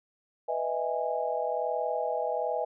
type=chord; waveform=sine; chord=E major seventh; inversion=second; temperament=just; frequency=494.4 / 618.1 / 659.3 / 824.1 Hz; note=B4 / D#5 / E5 / G#5; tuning=+2 / -12 / 0 / -14 cents; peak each=-33 dBFS; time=0.48-2.65 s; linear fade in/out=10 ms; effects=none